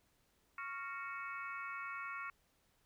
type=harmonic tone with a mistuned harmonic; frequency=370 Hz; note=F#4; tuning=in tune; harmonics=3 / 4 / 5 / 6 / 7; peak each=-46 / -46 / -51 / -49 / -53 dBFS; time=0.58-2.3 s; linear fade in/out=2 ms; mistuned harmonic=4; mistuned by=-110 cents; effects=pink hiss -75 dBFS RMS until 2.85 s